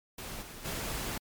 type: noise with level steps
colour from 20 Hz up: pink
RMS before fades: -41 / -46 / -36 dBFS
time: 0.18-1.18 s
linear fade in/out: 5 ms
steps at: 0.41 / 0.64 s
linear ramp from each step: 20 ms
effects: MP3 96 kbps